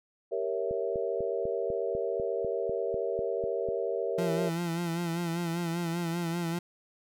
sine chord, G diminished seventh, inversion none, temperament equal, 392 / 466.2 / 554.4 / 659.3 Hz, G4 / Bb4 / Db5 / Fb5, 0 / 0 / 0 / 0 cents, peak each -34 / -32 / -35 / -36 dBFS, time 0.31-4.5 s, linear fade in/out 20 ms
click train, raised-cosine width 3 ms, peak -27 dBFS, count 13, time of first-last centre 0.71-3.688 s, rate 4.03 Hz
30% pulse tone with vibrato, 169.8 Hz, F3, 48 cents flat, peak -27 dBFS, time 4.18-6.59 s, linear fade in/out 5 ms, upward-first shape sine, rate 5.1 Hz, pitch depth 52 cents each way
effects none

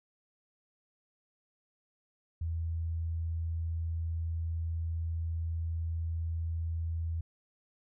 sine tone, 82.41 Hz, E2, in tune, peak -31 dBFS, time 2.41-7.21 s, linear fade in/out 5 ms, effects none

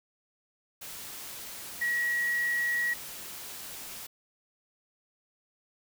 sine tone in noise, 1913 Hz, A#6, 44 cents sharp, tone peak -26 dBFS, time 1.81-2.94 s, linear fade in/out 10 ms, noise white, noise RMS -42 dBFS, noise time 0.81-4.07 s, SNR +13 dB, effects none

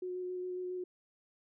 sine tone with vibrato, 363.9 Hz, F#4, 29 cents flat, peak -36 dBFS, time 0.02-0.84 s, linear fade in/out 5 ms, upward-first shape square, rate 7.3 Hz, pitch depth 9 cents each way, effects none

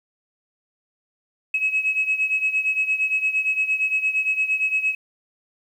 sine beating tone pair, 2563 / 2571.7 Hz, E7 / E7, -49 / -43 cents, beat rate 8.7 Hz, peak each -20 / -24 dBFS, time 1.54-4.95 s, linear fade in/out 5 ms, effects tanh soft clip ceiling -12 dBFS + 9-bit

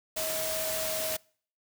sine tone in noise, 635 Hz, D#5, 35 cents sharp, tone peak -34 dBFS, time 0.16-1.17 s, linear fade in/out 10 ms, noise white, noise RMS -33 dBFS, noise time 0.16-1.17 s, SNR -4 dB, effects noise-tail reverb RT60 0.5 s tail -25 dB re dry

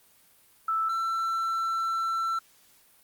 sine / triangle tone pair in turn, 1318.5 / 1340 Hz, E6 / E6, 0 / +28 cents, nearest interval unison, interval 28 cents, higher second, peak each -24 dBFS, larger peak neither, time 0.68-0.89 / 0.89-2.39 s, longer second, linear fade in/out 5 ms, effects white hiss -60 dBFS RMS until 3.03 s + Opus 32 kbps

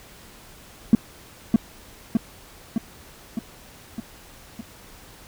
triangle tone with echo, 225.3 Hz, A3, 41 cents sharp, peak -4 dBFS, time 0.93-0.95 s, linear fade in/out 2 ms, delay 610 ms, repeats 6, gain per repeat -4 dB, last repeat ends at 4.61 s, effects tanh soft clip ceiling -6 dBFS + pink hiss -47 dBFS RMS until 5.27 s

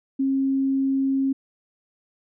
sine tone, 270 Hz, C#4, 45 cents flat, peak -19 dBFS, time 0.19-1.33 s, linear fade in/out 10 ms, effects none

